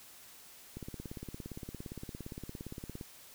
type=click train; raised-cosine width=3 ms; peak=-29 dBFS; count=40; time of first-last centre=0.77-3.011 s; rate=17.4 Hz; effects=white hiss -55 dBFS RMS until 3.34 s